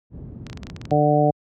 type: low-pass noise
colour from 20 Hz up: pink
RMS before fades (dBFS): -35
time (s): 0.1-0.99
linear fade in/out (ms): 50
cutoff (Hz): 220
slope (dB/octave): 12
type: clicks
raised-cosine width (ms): 0.2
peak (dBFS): -20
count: 11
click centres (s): 0.467 / 0.499 / 0.53 / 0.574 / 0.633 / 0.669 / 0.7 / 0.764 / 0.815 / 0.854 / 0.909
type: harmonic tone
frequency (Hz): 148.5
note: D3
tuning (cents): +20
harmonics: 1 / 2 / 3 / 4 / 5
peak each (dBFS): -20 / -22 / -23 / -20 / -20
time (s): 0.91-1.31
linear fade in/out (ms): 10
effects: high-pass 60 Hz 12 dB/octave